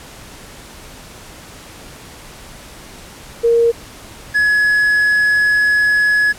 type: tone pair in turn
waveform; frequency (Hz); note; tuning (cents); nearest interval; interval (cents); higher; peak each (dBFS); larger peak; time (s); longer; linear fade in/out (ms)
sine / triangle; 466.2 / 1690.4; A#4 / G#6; 0 / +30; octave + minor seventh; 2230; second; -9; neither; 3.43-3.72 / 4.34-6.33; second; 20
effects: pink hiss -37 dBFS RMS until 6.38 s + low-pass 12000 Hz 12 dB/octave